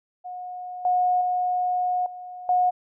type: tone with level steps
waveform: sine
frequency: 725 Hz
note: F#5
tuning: 35 cents flat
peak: -32 / -18 / -21 / -35 / -17 dBFS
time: 0.24-2.71 s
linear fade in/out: 20 ms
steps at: 0.85 / 1.21 / 2.06 / 2.49 s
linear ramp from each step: 2 ms
effects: none